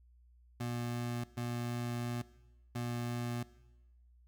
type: tone bursts at uneven times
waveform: 25% pulse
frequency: 120.2 Hz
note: B2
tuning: 46 cents flat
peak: -32 dBFS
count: 3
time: 0.6-1.24 / 1.37-2.22 / 2.75-3.43 s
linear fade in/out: 5 ms
effects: noise-tail reverb RT60 1.0 s tail -19 dB re dry + added 60 Hz sine -60 dBFS peak until 4.27 s

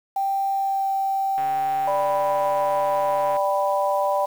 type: tone with pitch glide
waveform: sine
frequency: 784 to 779 Hz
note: G5 to G5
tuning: 0 to -11 cents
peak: -20 dBFS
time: 0.16-1.88 s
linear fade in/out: 5 ms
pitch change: -11 cents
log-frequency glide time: 0.49-0.95 s
type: click train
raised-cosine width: 0.3 ms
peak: -19 dBFS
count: 283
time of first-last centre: 1.38-3.366 s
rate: 142 Hz
type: chord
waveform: sine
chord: G major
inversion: second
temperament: equal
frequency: 587.3 / 784 / 987.8 Hz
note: D5 / G5 / B5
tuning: 0 / 0 / 0 cents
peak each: -22 / -24 / -24 dBFS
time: 1.87-4.26 s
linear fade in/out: 10 ms
effects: low-pass 2000 Hz 12 dB/octave + 7-bit

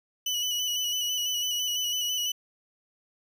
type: tone with vibrato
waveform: 30% pulse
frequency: 2960 Hz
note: F#7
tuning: in tune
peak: -24 dBFS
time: 0.26-2.32 s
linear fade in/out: 5 ms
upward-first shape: square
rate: 6 Hz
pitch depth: 25 cents each way
effects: none

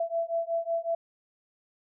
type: beating tone pair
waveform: sine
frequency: 666 / 671.4 Hz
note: E5 / E5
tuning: +18 / +32 cents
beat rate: 5.4 Hz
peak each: -30 dBFS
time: 0-0.95 s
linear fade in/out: 5 ms
effects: none

